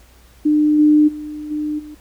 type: tone with level steps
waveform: sine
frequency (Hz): 301.1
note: D4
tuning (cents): +43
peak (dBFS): -11 / -8 / -26 / -19 / -32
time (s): 0.45-1.95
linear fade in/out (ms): 10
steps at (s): 0.78 / 1.07 / 1.5 / 1.78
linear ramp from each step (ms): 20
effects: added 60 Hz sine -47 dBFS peak until 2 s + pink hiss -51 dBFS RMS until 2 s